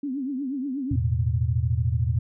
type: tone with vibrato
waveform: sine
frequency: 270 Hz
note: C#4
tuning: 45 cents flat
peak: -26 dBFS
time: 0.03-0.96 s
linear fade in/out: 5 ms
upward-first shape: triangle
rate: 8.3 Hz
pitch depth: 160 cents each way
type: chord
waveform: sine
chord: E suspended fourth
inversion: none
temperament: equal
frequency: 82.41 / 110 / 123.47 Hz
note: E2 / A2 / B2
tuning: 0 / 0 / 0 cents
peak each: -25 dBFS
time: 0.91-2.19 s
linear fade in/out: 5 ms
effects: none